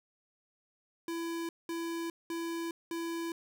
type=tone bursts; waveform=square; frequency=334.2 Hz; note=E4; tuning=24 cents sharp; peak=-35 dBFS; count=4; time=1.08-3.32 s; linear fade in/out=2 ms; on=410 ms; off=200 ms; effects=none